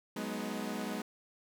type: chord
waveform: sawtooth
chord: G# minor seventh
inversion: third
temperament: equal with one note detuned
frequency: 185 / 210.2 / 246.9 / 311.1 Hz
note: F#3 / G#3 / B3 / D#4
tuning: 0 / +21 / 0 / 0 cents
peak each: -40 / -35 / -37 / -40 dBFS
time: 0.16-1.02 s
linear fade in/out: 5 ms
effects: none